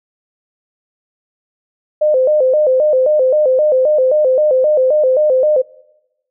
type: tone with vibrato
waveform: sine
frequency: 560 Hz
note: C#5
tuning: 18 cents sharp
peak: -9 dBFS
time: 2.01-5.62 s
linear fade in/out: 10 ms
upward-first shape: square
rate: 3.8 Hz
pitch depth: 140 cents each way
effects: noise-tail reverb RT60 1.0 s tail -24 dB re dry